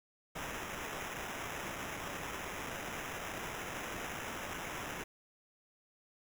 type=noise with sample-and-hold; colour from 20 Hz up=white; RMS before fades=-42 dBFS; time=0.35-5.04 s; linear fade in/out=10 ms; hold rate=4410 Hz; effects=none